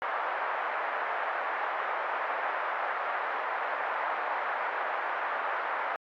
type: band-pass noise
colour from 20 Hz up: pink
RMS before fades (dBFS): -32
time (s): 0.02-5.96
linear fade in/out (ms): 0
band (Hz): 650 to 1800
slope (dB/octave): 24
effects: AAC 64 kbps